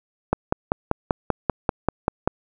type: click train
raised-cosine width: 1 ms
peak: -4 dBFS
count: 11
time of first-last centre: 0.33-2.276 s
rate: 5.14 Hz
effects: none